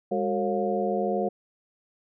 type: tone cluster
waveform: sine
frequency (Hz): 202.7 / 370.1 / 451.3 / 544 / 709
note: G#3 / F#4 / A4 / C#5 / F5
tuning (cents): -42 / 0 / +44 / -33 / +26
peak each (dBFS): -30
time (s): 0.11-1.29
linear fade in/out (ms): 10
effects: none